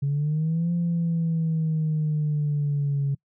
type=exponential two-way sweep; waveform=sine; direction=up then down; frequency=138.9 to 172.8 to 138.9 Hz; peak=-20 dBFS; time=0.02-3.15 s; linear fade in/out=10 ms; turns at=0.72 s; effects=noise-tail reverb RT60 0.1 s tail -26 dB re dry + tanh soft clip ceiling -18 dBFS